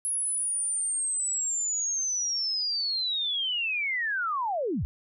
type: linear sweep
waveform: sine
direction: down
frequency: 10590 to 48.45 Hz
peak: -26 dBFS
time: 0.05-4.85 s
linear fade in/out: 0 ms
effects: none